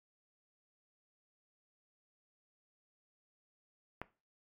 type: click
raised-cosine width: 0.5 ms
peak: -24 dBFS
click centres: 4.016 s
effects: noise-tail reverb RT60 0.3 s tail -17 dB re dry + MP3 64 kbps